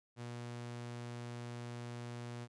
sawtooth tone, 120 Hz, B2, 49 cents flat, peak -39 dBFS, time 0.16-2.48 s, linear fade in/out 50 ms, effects resampled to 22050 Hz

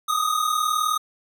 square tone pair together, 1222.5 / 1262 Hz, D#6 / D#6, -31 / +24 cents, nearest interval minor second, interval 55 cents, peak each -24 dBFS, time 0.08-0.98 s, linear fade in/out 10 ms, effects none

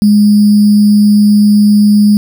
sine tone with sample-and-hold, 207.7 Hz, G#3, in tune, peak -3 dBFS, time 0.02-2.17 s, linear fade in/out 0 ms, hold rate 4900 Hz, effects none

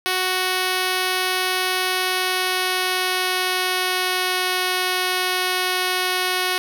5% pulse tone with pitch glide, 370 to 367.4 Hz, F#4 to F#4, 0 to -12 cents, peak -8 dBFS, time 0.06-6.58 s, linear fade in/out 0 ms, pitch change -12 cents, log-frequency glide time 1.88-4.61 s, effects none

